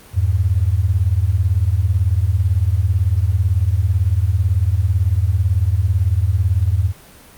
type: beating tone pair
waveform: sine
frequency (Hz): 83.4 / 101.4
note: E2 / G#2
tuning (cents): +21 / -41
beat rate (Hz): 18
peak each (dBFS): -16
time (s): 0.13-6.93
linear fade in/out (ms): 50
effects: pink hiss -43 dBFS RMS until 7.37 s + Opus 32 kbps